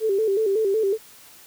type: tone with vibrato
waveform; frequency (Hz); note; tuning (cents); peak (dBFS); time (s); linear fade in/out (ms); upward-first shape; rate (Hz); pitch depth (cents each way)
sine; 415.3; G#4; 0; -18; 0-0.98; 50; square; 5.4; 100
effects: white hiss -48 dBFS RMS until 1.46 s